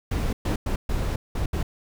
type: noise bursts at uneven times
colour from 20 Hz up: brown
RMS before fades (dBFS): -25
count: 6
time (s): 0.11-0.33 / 0.45-0.56 / 0.66-0.76 / 0.89-1.16 / 1.35-1.46 / 1.53-1.63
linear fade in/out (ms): 5
effects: none